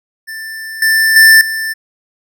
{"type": "tone with level steps", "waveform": "square", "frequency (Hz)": 1774, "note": "A6", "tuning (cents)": 14, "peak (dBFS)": [-24, -9, -3, -17], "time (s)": [0.27, 1.74], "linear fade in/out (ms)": 20, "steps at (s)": [0.82, 1.16, 1.41], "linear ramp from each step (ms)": 2, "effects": []}